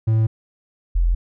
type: tone pair in turn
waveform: triangle / sine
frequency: 110.9 / 42.81 Hz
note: A2 / F1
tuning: +14 / -34 cents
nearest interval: octave + major third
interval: 1648 cents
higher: first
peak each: -12 / -14 dBFS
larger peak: first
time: 0.07-0.27 / 0.95-1.15 s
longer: neither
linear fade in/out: 10 ms
effects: none